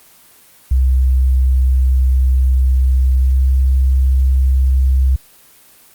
sine tone with pitch glide, 64.6 to 65.58 Hz, C2 to C2, -21 to +5 cents, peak -9 dBFS, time 0.71-5.16 s, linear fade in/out 5 ms, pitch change +26 cents, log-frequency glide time 3.19-3.38 s, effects white hiss -46 dBFS RMS until 5.94 s + Opus 24 kbps

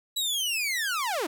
sawtooth linear sweep, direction down, 3951 to 277.2 Hz, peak -23 dBFS, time 0.16-1.27 s, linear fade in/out 10 ms, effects none

